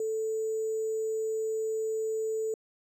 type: tone with sample-and-hold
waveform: sine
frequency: 440 Hz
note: A4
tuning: in tune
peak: -28 dBFS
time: 0-2.54 s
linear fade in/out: 2 ms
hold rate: 7350 Hz
effects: low-pass 12000 Hz 12 dB/octave